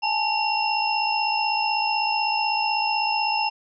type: tone cluster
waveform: sine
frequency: 828 / 884 / 2753 / 5240 Hz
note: G#5 / A5 / F7 / E8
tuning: -5 / +8 / -25 / -11 cents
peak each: -26 / -25 / -26 / -29 dBFS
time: 0.02-3.5 s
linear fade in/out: 20 ms
effects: none